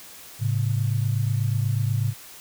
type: tone pair together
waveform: sine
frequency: 107.7 / 135.9 Hz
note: A2 / C#3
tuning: -37 / -34 cents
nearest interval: major third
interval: 403 cents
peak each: -22 / -25 dBFS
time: 0.39-2.14 s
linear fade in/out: 50 ms
effects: white hiss -44 dBFS RMS until 2.4 s